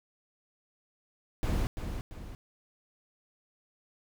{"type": "noise with echo", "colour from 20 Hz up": "brown", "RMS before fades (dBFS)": -29, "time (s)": [1.43, 1.67], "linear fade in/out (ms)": 0, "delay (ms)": 340, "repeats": 2, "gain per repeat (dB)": -7, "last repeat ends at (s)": 2.35, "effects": []}